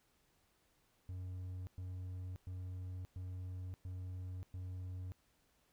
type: tone bursts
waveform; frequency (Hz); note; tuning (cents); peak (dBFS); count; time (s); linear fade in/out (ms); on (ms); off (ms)
triangle; 91.7; F#2; -15; -40; 6; 1.09-5.12; 0; 580; 110
effects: pink hiss -75 dBFS RMS until 5.72 s